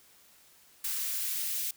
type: noise with high-pass filter sweep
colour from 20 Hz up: blue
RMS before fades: -33 dBFS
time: 0.84-1.71 s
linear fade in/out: 5 ms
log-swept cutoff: 1200 to 2300 Hz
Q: 0.94
effects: white hiss -60 dBFS RMS until 1.76 s